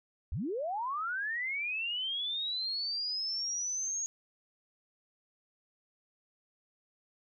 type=linear sweep; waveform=sine; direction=up; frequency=51.5 to 6645 Hz; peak=-32 dBFS; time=0.32-4.06 s; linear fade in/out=0 ms; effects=none